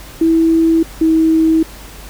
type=tone pair in turn; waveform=sine; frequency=326.8 / 321.2 Hz; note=E4 / E4; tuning=-15 / -45 cents; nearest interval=unison; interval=30 cents; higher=first; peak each=-8 dBFS; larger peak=neither; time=0.21-0.83 / 1.01-1.63 s; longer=neither; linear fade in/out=5 ms; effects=added 50 Hz sine -34 dBFS peak until 2.09 s + pink hiss -36 dBFS RMS until 2.09 s